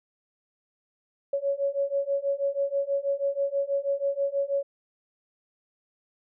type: beating tone pair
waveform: sine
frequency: 554.4 / 560.6 Hz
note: C#5 / C#5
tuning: 0 / +19 cents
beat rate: 6.2 Hz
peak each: -28 / -27 dBFS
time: 1.33-4.63 s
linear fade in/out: 5 ms
effects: none